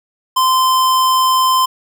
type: tone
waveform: square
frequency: 1035 Hz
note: C6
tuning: 19 cents flat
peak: -11 dBFS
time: 0.36-1.66 s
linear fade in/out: 10 ms
effects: none